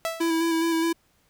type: tone with exponential decay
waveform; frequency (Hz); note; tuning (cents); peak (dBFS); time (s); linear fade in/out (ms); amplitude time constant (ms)
sawtooth; 658; E5; -3; -20; 0.05-0.43; 0; 82
type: tone with vibrato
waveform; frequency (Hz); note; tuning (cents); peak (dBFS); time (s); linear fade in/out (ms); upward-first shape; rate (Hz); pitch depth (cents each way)
square; 329.6; E4; 0; -22; 0.2-0.93; 10; square; 4.8; 18
effects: pink hiss -65 dBFS RMS until 1.29 s